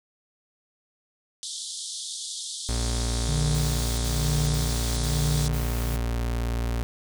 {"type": "band-pass noise", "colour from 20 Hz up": "pink", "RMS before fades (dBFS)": -35, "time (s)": [1.43, 5.48], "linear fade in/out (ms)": 0, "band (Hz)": [3300, 10000], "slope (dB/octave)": 96}
{"type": "tone", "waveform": "35% pulse", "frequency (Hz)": 58.5, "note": "A#1", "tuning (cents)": 7, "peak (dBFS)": -23, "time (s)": [2.69, 6.83], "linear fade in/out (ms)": 0}
{"type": "tone with tremolo", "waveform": "triangle", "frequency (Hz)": 149.1, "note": "D3", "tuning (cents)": 27, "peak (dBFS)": -21, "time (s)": [3.27, 5.97], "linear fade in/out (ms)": 20, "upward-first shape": "sine", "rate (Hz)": 1.1, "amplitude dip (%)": 90}
{"type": "noise bursts", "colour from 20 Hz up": "white", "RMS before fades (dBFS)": -39, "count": 5, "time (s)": [3.54, 5.968], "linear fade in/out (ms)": 10, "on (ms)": 440, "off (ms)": 57}
{"effects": []}